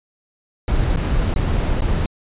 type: noise with dropouts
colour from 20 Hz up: brown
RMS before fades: -18 dBFS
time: 0.68-2.06 s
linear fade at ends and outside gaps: 2 ms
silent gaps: 0.961-0.97 / 1.34-1.361 / 1.808-1.819 s
effects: resampled to 8000 Hz